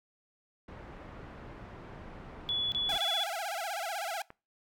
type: low-pass noise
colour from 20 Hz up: pink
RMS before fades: -47 dBFS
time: 0.68-2.98 s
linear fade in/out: 5 ms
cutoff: 1600 Hz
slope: 12 dB/octave
type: tone bursts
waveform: sine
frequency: 3416 Hz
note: G#7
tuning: 48 cents sharp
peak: -29 dBFS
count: 3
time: 2.49-3.236 s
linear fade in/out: 0 ms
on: 230 ms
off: 28 ms
type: tone with vibrato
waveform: sawtooth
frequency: 736 Hz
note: F#5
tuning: 9 cents flat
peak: -30 dBFS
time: 2.89-4.22 s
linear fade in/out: 2 ms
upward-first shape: sine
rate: 16 Hz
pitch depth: 210 cents each way
type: click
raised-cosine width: 0.5 ms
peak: -31 dBFS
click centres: 4.304 s
effects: noise-tail reverb RT60 0.3 s tail -23 dB re dry